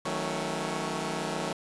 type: chord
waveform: 10% pulse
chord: D# half-diminished seventh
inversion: none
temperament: equal with one note detuned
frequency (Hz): 158.37 / 185 / 220 / 277.2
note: D#3 / F#3 / A3 / C#4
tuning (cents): +31 / 0 / 0 / 0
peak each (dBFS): -26 / -27 / -27 / -30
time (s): 0.05-1.53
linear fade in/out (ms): 5
effects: resampled to 22050 Hz + 8-bit